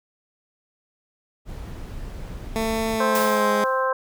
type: noise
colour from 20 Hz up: brown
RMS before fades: -34 dBFS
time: 1.45-3 s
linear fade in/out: 50 ms
type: tone with pitch glide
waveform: 15% pulse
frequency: 223.2 to 208.3 Hz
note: A3 to G#3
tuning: +25 to +5 cents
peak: -16 dBFS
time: 2.56-3.64 s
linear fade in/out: 0 ms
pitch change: -120 cents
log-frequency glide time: 2.92-3.5 s
type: harmonic tone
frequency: 261.6 Hz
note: C4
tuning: in tune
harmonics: 2 / 3 / 4 / 5 / 6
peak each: -23 / -34 / -23 / -31 / -29 dBFS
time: 3-3.93 s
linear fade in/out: 5 ms
type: noise with exponential decay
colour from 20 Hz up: white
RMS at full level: -27 dBFS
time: 3.15-3.89 s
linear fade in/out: 2 ms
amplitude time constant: 160 ms
effects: none